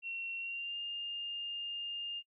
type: tone with pitch glide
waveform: sine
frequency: 2727 to 2815 Hz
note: F7 to F7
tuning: -42 to +13 cents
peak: -37 dBFS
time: 0.02-2.23 s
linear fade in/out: 50 ms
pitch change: +55 cents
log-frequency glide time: 0.38-0.78 s
effects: noise-tail reverb RT60 0.1 s tail -26 dB re dry